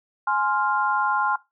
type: chord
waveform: sine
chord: F minor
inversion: first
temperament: just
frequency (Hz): 838.1 / 1047.7 / 1396.9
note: Ab5 / C6 / F6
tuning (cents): +16 / +2 / 0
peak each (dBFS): -24 / -24 / -25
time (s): 0.27-1.36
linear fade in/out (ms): 5
effects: noise-tail reverb RT60 0.2 s tail -18 dB re dry